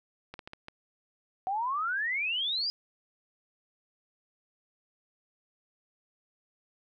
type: clicks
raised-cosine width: 0.3 ms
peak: -26 dBFS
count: 5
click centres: 0.34 / 0.392 / 0.475 / 0.534 / 0.684 s
type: exponential sweep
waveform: sine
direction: up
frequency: 740 to 4978 Hz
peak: -28 dBFS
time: 1.47-2.7 s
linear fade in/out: 0 ms
effects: none